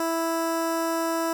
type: tone with notch filter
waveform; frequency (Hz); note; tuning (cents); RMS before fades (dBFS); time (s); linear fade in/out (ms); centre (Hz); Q
15% pulse; 329.6; E4; 0; -26; 0-1.33; 2; 3300; 1.5
effects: none